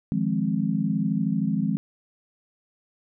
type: chord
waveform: sine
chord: F minor seventh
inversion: third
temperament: equal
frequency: 155.56 / 174.61 / 207.7 / 261.6 Hz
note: Eb3 / F3 / Ab3 / C4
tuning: 0 / 0 / 0 / 0 cents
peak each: -29 / -27 / -25 / -29 dBFS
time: 0.12-1.77 s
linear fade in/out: 0 ms
effects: none